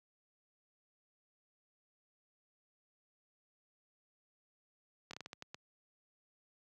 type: slowing click train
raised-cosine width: 0.2 ms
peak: -28 dBFS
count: 8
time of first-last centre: 5.11-5.545 s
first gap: 24 ms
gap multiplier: 1.31
effects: high-pass 100 Hz 12 dB/octave